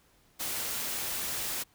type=noise; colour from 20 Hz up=white; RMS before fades=-34 dBFS; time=0.39-1.64 s; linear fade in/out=20 ms; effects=pink hiss -65 dBFS RMS until 1.74 s